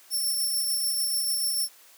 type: tone with tremolo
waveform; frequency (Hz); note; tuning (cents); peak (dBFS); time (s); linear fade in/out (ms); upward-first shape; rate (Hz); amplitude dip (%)
10% pulse; 5410; E8; +44; -18; 0.1-1.69; 50; sine; 6.8; 25
effects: white hiss -54 dBFS RMS until 1.97 s + high-pass 400 Hz 12 dB/octave